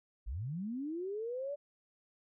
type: linear sweep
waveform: sine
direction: up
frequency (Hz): 42.89 to 587.3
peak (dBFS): -36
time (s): 0.26-1.56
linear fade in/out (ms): 20
effects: none